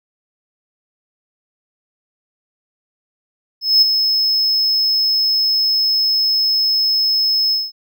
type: tone with ADSR envelope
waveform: triangle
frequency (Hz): 5190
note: E8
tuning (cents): -28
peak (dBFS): -5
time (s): 3.61-7.72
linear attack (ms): 210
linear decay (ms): 11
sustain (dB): -7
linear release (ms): 200
effects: none